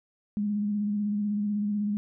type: tone with vibrato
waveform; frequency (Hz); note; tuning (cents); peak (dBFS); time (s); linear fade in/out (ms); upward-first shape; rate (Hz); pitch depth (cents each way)
sine; 206.9; G#3; -6; -25; 0.37-1.97; 0; square; 16; 25
effects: none